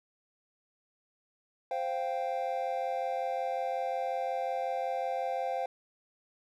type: chord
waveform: triangle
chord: C suspended fourth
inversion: none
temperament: equal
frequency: 523.3 / 698.5 / 784 Hz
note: C5 / F5 / G5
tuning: 0 / 0 / 0 cents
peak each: -33 dBFS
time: 1.71-5.66 s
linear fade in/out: 2 ms
effects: none